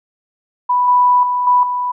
sine tone with level steps, 987.8 Hz, B5, in tune, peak -11 / -8 / -14 / -8 / -16 dBFS, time 0.69-1.92 s, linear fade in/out 10 ms, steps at 0.88 / 1.23 / 1.47 / 1.63 s, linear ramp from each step 2 ms, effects none

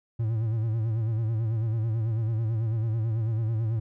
triangle tone with vibrato, 111.9 Hz, A2, 30 cents sharp, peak -22 dBFS, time 0.19-3.8 s, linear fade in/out 10 ms, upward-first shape sine, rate 9.1 Hz, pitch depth 73 cents each way, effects none

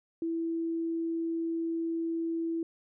sine tone, 330.5 Hz, E4, 5 cents sharp, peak -29 dBFS, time 0.22-2.63 s, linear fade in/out 2 ms, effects none

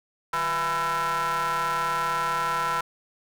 40% pulse ring-modulated tone, 169.7 Hz, F3, 49 cents flat, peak -20 dBFS, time 0.33-2.81 s, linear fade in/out 5 ms, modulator 1170 Hz, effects none

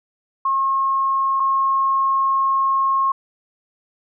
sine tone pair in turn, 1080 / 1080 Hz, C#6 / C#6, -45 / -45 cents, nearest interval unison, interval 0 cents, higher neither, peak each -16 / -15 dBFS, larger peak second, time 0.45-1.4 / 1.4-3.12 s, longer second, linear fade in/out 5 ms, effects none

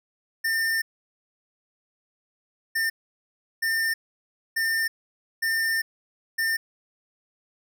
square tone bursts at uneven times, 1804 Hz, A6, 43 cents sharp, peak -23 dBFS, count 6, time 0.44-0.82 / 2.75-2.9 / 3.62-3.94 / 4.56-4.88 / 5.42-5.82 / 6.38-6.57 s, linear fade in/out 10 ms, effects none

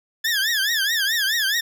20% pulse tone with vibrato, 1714 Hz, A6, 46 cents flat, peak -14 dBFS, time 0.24-1.61 s, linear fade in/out 10 ms, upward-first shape triangle, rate 4.7 Hz, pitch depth 200 cents each way, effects none

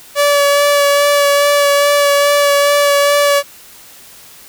sawtooth tone with vibrato, 573 Hz, D5, 43 cents flat, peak -5 dBFS, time 0.15-3.43 s, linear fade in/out 50 ms, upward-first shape sine, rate 2.4 Hz, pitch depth 15 cents each way, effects white hiss -39 dBFS RMS until 4.48 s

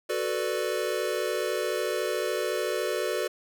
square chord, B minor seventh, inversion second, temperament equal, 370 / 440 / 493.9 / 587.3 Hz, F#4 / A4 / B4 / D5, 0 / 0 / 0 / 0 cents, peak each -33 dBFS, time 0.09-3.28 s, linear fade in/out 10 ms, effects none

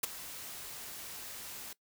white noise with ADSR envelope, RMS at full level -29 dBFS, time 0.03-1.73 s, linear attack 8 ms, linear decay 14 ms, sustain -16 dB, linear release 4 ms, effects noise-tail reverb RT60 0.1 s tail -20 dB re dry

